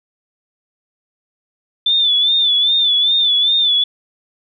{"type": "tone with vibrato", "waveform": "sine", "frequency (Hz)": 3520, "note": "A7", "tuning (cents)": 0, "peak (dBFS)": -11, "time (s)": [1.86, 3.84], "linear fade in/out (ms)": 5, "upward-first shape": "sine", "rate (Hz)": 2.5, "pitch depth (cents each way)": 71, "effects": []}